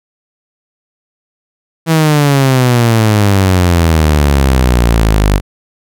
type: exponential sweep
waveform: sawtooth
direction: down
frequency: 164.81 to 48.3 Hz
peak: -3 dBFS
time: 1.86-5.41 s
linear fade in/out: 50 ms
effects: none